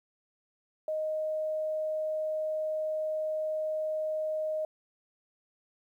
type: tone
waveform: sine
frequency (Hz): 622.3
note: D#5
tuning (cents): 0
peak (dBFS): -29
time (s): 0.88-4.65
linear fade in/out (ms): 2
effects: 11-bit